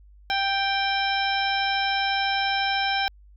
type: harmonic tone with a mistuned harmonic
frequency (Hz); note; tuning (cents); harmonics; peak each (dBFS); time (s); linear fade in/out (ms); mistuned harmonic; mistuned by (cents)
786; G5; +4; 1 / 2 / 3 / 4 / 5 / 7; -25 / -28 / -30 / -31 / -32 / -33; 0.3-3.08; 0; 7; -69
effects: added 50 Hz sine -48 dBFS peak until 3.36 s